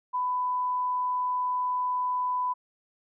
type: tone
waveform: sine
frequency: 998 Hz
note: B5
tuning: 18 cents sharp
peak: -25 dBFS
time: 0.13-2.54 s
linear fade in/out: 20 ms
effects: none